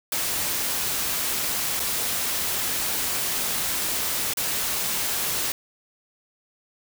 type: noise with dropouts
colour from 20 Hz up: white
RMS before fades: -26 dBFS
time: 0.12-5.52 s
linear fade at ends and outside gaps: 2 ms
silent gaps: 1.796-1.8 / 4.336-4.371 s
effects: none